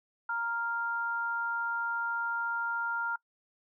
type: tone pair together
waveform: sine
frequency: 933.5 / 1396.9 Hz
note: A#5 / F6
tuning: +2 / 0 cents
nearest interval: perfect fifth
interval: 698 cents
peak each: -35 / -31 dBFS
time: 0.29-3.16 s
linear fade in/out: 5 ms
effects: noise-tail reverb RT60 0.1 s tail -24 dB re dry